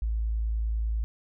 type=tone; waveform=sine; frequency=55 Hz; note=A1; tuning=in tune; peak=-25 dBFS; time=0.02-1.04 s; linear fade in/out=0 ms; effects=none